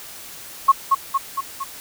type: tone with echo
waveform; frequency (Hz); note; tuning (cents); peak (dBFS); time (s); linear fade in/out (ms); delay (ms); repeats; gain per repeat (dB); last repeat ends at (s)
sine; 1091; C#6; -28; -7; 0.68-0.72; 10; 230; 4; -4; 1.64
effects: white hiss -38 dBFS RMS until 1.8 s